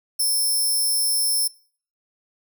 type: tone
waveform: 5% pulse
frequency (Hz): 5340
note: E8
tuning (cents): +22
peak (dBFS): -13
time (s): 0.19-1.48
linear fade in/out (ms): 10
effects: noise-tail reverb RT60 0.5 s tail -25 dB re dry